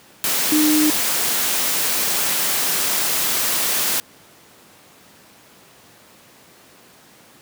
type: tone in noise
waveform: sine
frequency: 305 Hz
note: D#4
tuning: 34 cents flat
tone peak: -14 dBFS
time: 0.52-0.9 s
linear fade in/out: 0 ms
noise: white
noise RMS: -20 dBFS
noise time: 0.24-4 s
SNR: +3 dB
effects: pink hiss -48 dBFS RMS until 7.41 s + high-pass 150 Hz 12 dB/octave